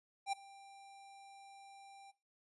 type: tone with ADSR envelope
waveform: square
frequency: 790 Hz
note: G5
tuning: 13 cents sharp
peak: -33 dBFS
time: 0.26-2.12 s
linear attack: 65 ms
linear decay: 11 ms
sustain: -22 dB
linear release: 22 ms
effects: noise-tail reverb RT60 0.3 s tail -18 dB re dry + resampled to 24000 Hz